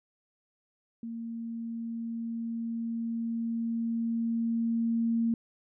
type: tone with level ramp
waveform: sine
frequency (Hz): 230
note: A#3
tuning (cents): -23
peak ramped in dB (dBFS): -35 to -24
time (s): 1.03-5.34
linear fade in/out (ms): 2
effects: none